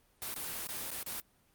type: noise with dropouts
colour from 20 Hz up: white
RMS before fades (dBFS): -39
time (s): 0.22-1.2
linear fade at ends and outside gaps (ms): 0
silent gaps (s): 0.341-0.361 / 0.67-0.689 / 0.905-0.915 / 1.03-1.063
effects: pink hiss -69 dBFS RMS until 1.54 s + Opus 32 kbps